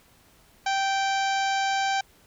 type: harmonic tone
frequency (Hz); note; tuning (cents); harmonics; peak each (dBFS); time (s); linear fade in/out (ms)
781; G5; -7; 1 / 2 / 3 / 4 / 5 / 6 / 7 / 8 / 9; -24 / -30 / -34 / -36 / -38 / -40 / -41 / -42 / -43; 0.66-2.01; 5
effects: pink hiss -58 dBFS RMS until 2.26 s